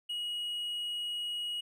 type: tone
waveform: triangle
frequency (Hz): 2900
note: F#7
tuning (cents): -35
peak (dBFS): -32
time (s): 0.09-1.61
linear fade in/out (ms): 10
effects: none